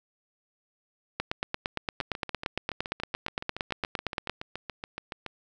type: two click trains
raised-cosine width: 0.3 ms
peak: -12 / -19 dBFS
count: 28 / 24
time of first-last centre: 1.2-4.296 / 2.01-5.263 s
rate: 8.72 / 7.07 Hz
effects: none